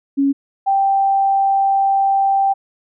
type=tone pair in turn; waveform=sine; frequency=277.2 / 784 Hz; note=C#4 / G5; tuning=0 / 0 cents; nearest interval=octave + tritone; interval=1800 cents; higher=second; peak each=-12 dBFS; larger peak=neither; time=0.17-0.33 / 0.66-2.54 s; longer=second; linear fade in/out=20 ms; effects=none